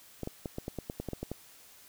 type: clicks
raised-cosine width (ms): 2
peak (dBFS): -22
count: 12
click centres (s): 0.233 / 0.274 / 0.458 / 0.584 / 0.681 / 0.787 / 0.899 / 1 / 1.087 / 1.133 / 1.23 / 1.316
effects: white hiss -56 dBFS RMS until 1.88 s